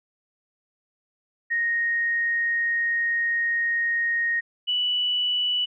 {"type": "tone pair in turn", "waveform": "sine", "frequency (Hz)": [1864.7, 2960], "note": ["A#6", "F#7"], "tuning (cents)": [0, 0], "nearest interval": "minor sixth", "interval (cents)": 800, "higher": "second", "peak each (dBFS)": -21, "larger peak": "neither", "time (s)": [[1.5, 4.41], [4.67, 5.66]], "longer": "first", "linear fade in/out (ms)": 20, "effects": []}